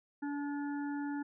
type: harmonic tone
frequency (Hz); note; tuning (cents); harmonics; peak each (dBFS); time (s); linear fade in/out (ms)
287.6; D4; -36; 1 / 3 / 5 / 6; -35 / -45 / -49 / -51; 0.22-1.23; 10
effects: none